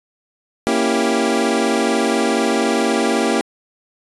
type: chord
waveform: 25% pulse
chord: A# diminished seventh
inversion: none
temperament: equal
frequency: 233.1 / 277.2 / 329.6 / 392 Hz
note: A#3 / C#4 / E4 / G4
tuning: 0 / 0 / 0 / 0 cents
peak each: -16 / -18 / -18 / -17 dBFS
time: 0.67-3.41 s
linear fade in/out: 0 ms
effects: resampled to 24000 Hz